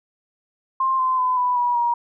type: tone with pitch steps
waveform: sine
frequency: 1055 / 1033.3 / 1012 / 991.2 / 970.8 / 950.8 Hz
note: C6 / C6 / B5 / B5 / B5 / A#5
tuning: +14 / -22 / +42 / +6 / -30 / +34 cents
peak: -17 dBFS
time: 0.8-1.94 s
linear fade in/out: 5 ms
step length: 190 ms
effects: none